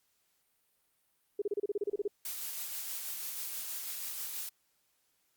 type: tone bursts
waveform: sine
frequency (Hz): 408.8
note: G#4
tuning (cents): -27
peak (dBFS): -29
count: 12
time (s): 1.39-2.079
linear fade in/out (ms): 5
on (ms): 29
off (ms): 31
type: noise with tremolo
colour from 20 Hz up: blue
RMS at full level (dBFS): -38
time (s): 2.25-4.49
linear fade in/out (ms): 2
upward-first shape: sine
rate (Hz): 6.2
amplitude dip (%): 25
effects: white hiss -75 dBFS RMS until 5.36 s + Opus 48 kbps